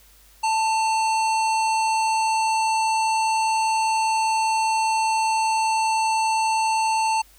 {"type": "harmonic tone with a mistuned harmonic", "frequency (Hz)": 885, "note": "A5", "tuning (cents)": 10, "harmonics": [1, 3, 5, 7, 9, 10], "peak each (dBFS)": [-19, -29, -33, -36, -38, -39], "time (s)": [0.43, 7.22], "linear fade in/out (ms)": 10, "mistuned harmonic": 3, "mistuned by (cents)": 29, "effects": ["added 50 Hz sine -54 dBFS peak until 7.38 s", "white hiss -54 dBFS RMS until 7.38 s"]}